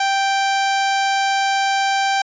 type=tone; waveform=sawtooth; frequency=784 Hz; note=G5; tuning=in tune; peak=-12 dBFS; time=0-2.22 s; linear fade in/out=5 ms; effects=resampled to 16000 Hz